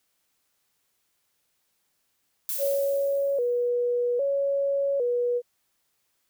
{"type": "noise with exponential decay", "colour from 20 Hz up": "violet", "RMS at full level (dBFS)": -28, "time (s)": [2.49, 3.69], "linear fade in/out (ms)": 1, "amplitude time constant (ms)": 260}
{"type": "tone with vibrato", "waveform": "sine", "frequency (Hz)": 520, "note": "C5", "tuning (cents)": -11, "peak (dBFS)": -22, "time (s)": [2.58, 5.42], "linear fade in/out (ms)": 50, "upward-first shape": "square", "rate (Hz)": 0.62, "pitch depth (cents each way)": 120}
{"effects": ["white hiss -73 dBFS RMS until 6.29 s"]}